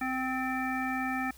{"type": "harmonic tone with a mistuned harmonic", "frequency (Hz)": 259.9, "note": "C4", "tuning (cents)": -11, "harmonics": [1, 3, 5, 7, 9], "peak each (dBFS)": [-33, -35, -38, -36, -39], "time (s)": [0.01, 1.31], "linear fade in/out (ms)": 5, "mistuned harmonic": 7, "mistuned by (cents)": -26, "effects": ["added 60 Hz sine -54 dBFS peak until 1.37 s", "white hiss -56 dBFS RMS until 1.37 s"]}